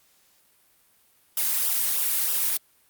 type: noise with flanger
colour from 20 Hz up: blue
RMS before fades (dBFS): -24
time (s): 1.37-2.57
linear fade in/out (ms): 2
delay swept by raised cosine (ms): 0.45 to 2.65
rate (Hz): 3.2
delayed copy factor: -0.65
effects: white hiss -62 dBFS RMS until 2.89 s + Opus 48 kbps